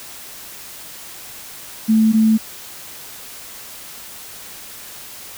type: tone pair in turn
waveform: sine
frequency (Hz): 220 / 220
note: A3 / A3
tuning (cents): 0 / 0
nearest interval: unison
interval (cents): 0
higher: neither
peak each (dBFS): -10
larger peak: neither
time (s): 1.88-2.13 / 2.13-2.38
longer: neither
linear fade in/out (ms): 20
effects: white hiss -36 dBFS RMS until 5.37 s